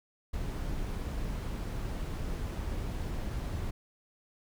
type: noise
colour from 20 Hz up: brown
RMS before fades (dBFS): -35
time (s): 0.33-3.71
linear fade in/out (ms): 10
effects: none